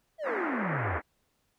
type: exponential sweep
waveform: triangle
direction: down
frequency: 675 to 73.42 Hz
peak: -29 dBFS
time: 0.18-1 s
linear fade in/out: 50 ms
type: band-pass noise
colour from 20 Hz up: white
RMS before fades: -33 dBFS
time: 0.23-1.02 s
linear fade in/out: 50 ms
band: 230 to 2000 Hz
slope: 48 dB/octave
effects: pink hiss -74 dBFS RMS until 1.58 s